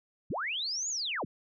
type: linear two-way sweep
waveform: sine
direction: up then down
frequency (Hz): 63.1 to 7000 to 63.1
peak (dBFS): -31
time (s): 0.3-1.25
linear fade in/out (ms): 5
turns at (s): 0.89
effects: none